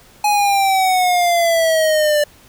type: exponential sweep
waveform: square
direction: down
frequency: 840 to 587.3 Hz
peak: -13 dBFS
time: 0.24-2.24 s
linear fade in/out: 5 ms
effects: pink hiss -47 dBFS RMS until 2.48 s